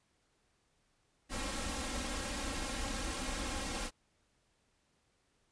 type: noise with comb filter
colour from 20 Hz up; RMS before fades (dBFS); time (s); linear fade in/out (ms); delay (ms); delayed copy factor
pink; -38; 1.29-3.91; 50; 3.7; +1
effects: pink hiss -75 dBFS RMS until 5.51 s + resampled to 22050 Hz